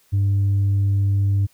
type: tone with tanh clipping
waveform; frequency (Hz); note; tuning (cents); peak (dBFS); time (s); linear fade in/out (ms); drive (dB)
sine; 99.2; G2; +21; -16; 0.12-1.47; 20; 1
effects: white hiss -59 dBFS RMS until 1.53 s